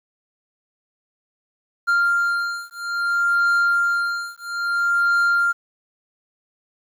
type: beating tone pair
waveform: triangle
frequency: 1394 / 1394.6 Hz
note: F6 / F6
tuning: -4 / -3 cents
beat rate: 0.6 Hz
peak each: -19 dBFS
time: 1.87-5.53 s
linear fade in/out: 20 ms
effects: 9-bit